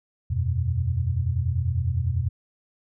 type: chord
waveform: sine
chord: E suspended second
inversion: none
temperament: equal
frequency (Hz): 82.41 / 92.5 / 123.47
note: E2 / F#2 / B2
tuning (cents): 0 / 0 / 0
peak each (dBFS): -26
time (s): 0.3-2.29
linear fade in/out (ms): 10
effects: none